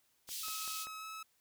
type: high-pass noise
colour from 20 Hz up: pink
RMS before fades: -42 dBFS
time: 0.27-0.87 s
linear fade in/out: 50 ms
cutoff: 3400 Hz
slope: 24 dB/octave
type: click train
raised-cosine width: 0.5 ms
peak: -37 dBFS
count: 4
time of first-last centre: 0.29-0.87 s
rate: 5.17 Hz
type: tone with pitch glide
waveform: sawtooth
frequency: 1283 to 1296.4 Hz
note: E6 to E6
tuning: -47 to -29 cents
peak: -40 dBFS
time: 0.43-1.23 s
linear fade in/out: 5 ms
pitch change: +18 cents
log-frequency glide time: 0.98-1.05 s
effects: white hiss -74 dBFS RMS until 1.4 s